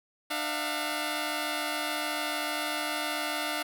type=tone cluster; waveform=10% pulse; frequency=300.2 / 674 / 721 Hz; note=D4 / E5 / F#5; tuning=+38 / +38 / -45 cents; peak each=-26 dBFS; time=0.3-3.63 s; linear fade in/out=10 ms; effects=none